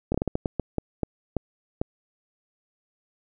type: slowing click train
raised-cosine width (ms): 2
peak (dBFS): -11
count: 12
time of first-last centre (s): 0.12-1.815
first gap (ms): 24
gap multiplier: 1.34
effects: none